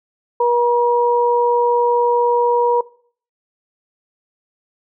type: tone pair together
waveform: sine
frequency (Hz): 480.6 / 956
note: B4 / A#5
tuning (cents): -47 / +43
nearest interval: octave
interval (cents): 1190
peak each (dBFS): -15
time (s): 0.4-2.81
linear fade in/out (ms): 5
effects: noise-tail reverb RT60 0.5 s tail -20 dB re dry